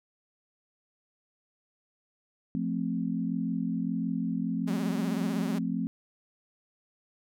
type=chord; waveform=sine; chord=F major; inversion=none; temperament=equal; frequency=174.61 / 220 / 261.6 Hz; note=F3 / A3 / C4; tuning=0 / 0 / 0 cents; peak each=-32 dBFS; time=2.55-5.87 s; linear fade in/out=0 ms
type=tone with vibrato; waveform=sawtooth; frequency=196.2 Hz; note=G3; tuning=2 cents sharp; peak=-30 dBFS; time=4.67-5.59 s; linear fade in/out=10 ms; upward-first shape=triangle; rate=16 Hz; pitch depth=150 cents each way
effects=none

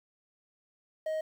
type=tone; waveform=triangle; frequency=628 Hz; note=D#5; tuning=16 cents sharp; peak=-28 dBFS; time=1.06-1.21 s; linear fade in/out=5 ms; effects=10-bit

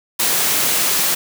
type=high-pass noise; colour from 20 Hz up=white; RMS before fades=-17 dBFS; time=0.19-1.15 s; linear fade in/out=10 ms; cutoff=120 Hz; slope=48 dB/octave; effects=none

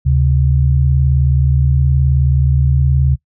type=tone pair together; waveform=sine; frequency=73.9 / 132.9 Hz; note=D2 / C3; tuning=+11 / +27 cents; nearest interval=minor seventh; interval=1016 cents; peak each=-12 dBFS; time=0.05-3.16 s; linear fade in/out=20 ms; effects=noise-tail reverb RT60 0.1 s tail -21 dB re dry

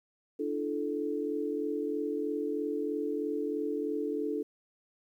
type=tone cluster; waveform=sine; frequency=295.4 / 338.5 / 435 Hz; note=D4 / E4 / A4; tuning=+10 / +46 / -20 cents; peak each=-34 / -37 / -33 dBFS; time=0.39-4.43 s; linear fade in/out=10 ms; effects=11-bit

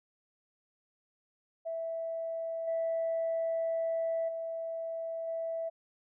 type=tone with level steps; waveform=sine; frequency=658 Hz; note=E5; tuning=3 cents flat; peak=-33 / -28 / -34 / -32 dBFS; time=1.65-5.7 s; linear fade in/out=20 ms; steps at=2.67 / 4.28 / 5.27 s; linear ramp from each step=10 ms; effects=tanh soft clip ceiling -25 dBFS

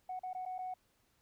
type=tone with dropouts; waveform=sine; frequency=740 Hz; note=F#5; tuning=in tune; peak=-37 dBFS; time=0.09-0.74 s; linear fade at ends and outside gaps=5 ms; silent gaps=0.193-0.233 / 0.332-0.348 / 0.453-0.46 / 0.582-0.588 s; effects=tanh soft clip ceiling -34 dBFS + pink hiss -74 dBFS RMS until 1.21 s

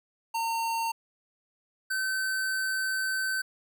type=tone pair in turn; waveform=square; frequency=913 / 1535.5 Hz; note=A#5 / G6; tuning=-36 / -36 cents; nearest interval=major sixth; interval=900 cents; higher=second; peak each=-28 dBFS; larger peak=neither; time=0.34-0.92 / 1.9-3.42 s; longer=second; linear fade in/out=10 ms; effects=none

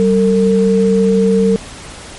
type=tone pair together; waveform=sine; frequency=192.6 / 453.1 Hz; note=G3 / A#4; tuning=-30 / -49 cents; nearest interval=octave + minor third; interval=1481 cents; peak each=-11 dBFS; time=0-1.56 s; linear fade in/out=0 ms; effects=pink hiss -32 dBFS RMS until 2.18 s + MP3 48 kbps

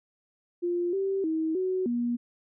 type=tone with pitch steps; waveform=sine; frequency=349.7 / 388.7 / 319 / 372.3 / 239.6 Hz; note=F4 / G4 / D#4 / F#4 / A#3; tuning=+2 / -15 / +43 / +11 / +48 cents; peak=-25 dBFS; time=0.62-2.17 s; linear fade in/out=20 ms; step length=310 ms; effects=none

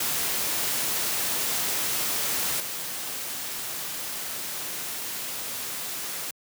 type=noise with level steps; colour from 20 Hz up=white; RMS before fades=-27 / -33 dBFS; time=0-6.31 s; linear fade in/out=5 ms; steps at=2.6 s; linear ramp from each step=2 ms; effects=high-pass 100 Hz 12 dB/octave

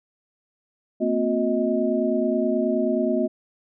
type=tone cluster; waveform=sine; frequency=228.8 / 258.2 / 361.2 / 629 Hz; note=A#3 / C4 / F#4 / D#5; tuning=-32 / -23 / -42 / +19 cents; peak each=-25 dBFS; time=1-3.28 s; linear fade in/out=20 ms; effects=none

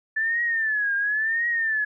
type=tone with vibrato; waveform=sine; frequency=1747 Hz; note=A6; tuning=13 cents flat; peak=-21 dBFS; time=0.16-1.85 s; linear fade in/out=10 ms; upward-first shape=triangle; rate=0.95 Hz; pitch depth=150 cents each way; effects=none

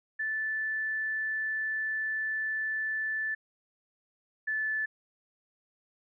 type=tone pair in turn; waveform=sine; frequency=1753 / 1743.5 Hz; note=A6 / A6; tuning=-7 / -16 cents; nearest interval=unison; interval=9 cents; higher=first; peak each=-29 / -28 dBFS; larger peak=second; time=0.19-3.35 / 4.47-4.86 s; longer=first; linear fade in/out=10 ms; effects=none

